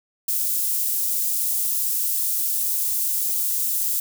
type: high-pass noise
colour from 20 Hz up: white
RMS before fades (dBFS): -23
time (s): 0.28-4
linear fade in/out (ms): 5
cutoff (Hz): 9300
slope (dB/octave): 12
effects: none